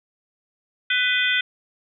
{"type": "harmonic tone with a mistuned harmonic", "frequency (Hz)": 498.2, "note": "B4", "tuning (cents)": 15, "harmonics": [3, 4, 5, 6, 7], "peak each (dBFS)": [-23, -24, -25, -26, -26], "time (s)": [0.9, 1.41], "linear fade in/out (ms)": 5, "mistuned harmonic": 6, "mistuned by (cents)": 100, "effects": []}